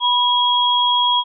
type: tone pair together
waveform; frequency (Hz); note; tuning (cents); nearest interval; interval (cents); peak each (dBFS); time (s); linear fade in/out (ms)
sine; 980 / 3296; B5 / G#7; -14 / -14; octave + major sixth; 2100; -16; 0-1.24; 50
effects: none